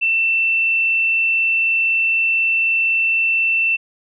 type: tone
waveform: sine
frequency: 2679 Hz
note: E7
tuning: 27 cents sharp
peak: -14 dBFS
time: 0.01-3.77 s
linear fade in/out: 20 ms
effects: none